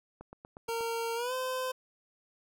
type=click train; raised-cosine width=1 ms; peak=-32 dBFS; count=6; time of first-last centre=0.21-0.808 s; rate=8.36 Hz
type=tone with pitch glide; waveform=25% pulse; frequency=460.3 to 513.7 Hz; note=A#4 to C5; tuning=-22 to -32 cents; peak=-28 dBFS; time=0.68-1.72 s; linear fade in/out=10 ms; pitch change=+190 cents; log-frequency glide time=1.15-1.33 s
effects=none